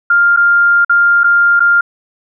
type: tone with dropouts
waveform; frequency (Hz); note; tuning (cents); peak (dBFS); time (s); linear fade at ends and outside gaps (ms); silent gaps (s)
sine; 1400; F6; +4; -6; 0.1-1.81; 5; 0.364-0.371 / 0.848-0.895 / 1.235-1.241 / 1.596-1.603
effects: none